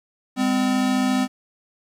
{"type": "tone pair together", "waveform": "square", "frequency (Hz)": [202.3, 256.5], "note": ["G#3", "C4"], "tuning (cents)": [-45, -34], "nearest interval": "major third", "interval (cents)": 411, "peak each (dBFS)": [-25, -20], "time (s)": [0.36, 1.28], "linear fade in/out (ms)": 50, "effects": ["low-pass 10000 Hz 12 dB/octave", "9-bit"]}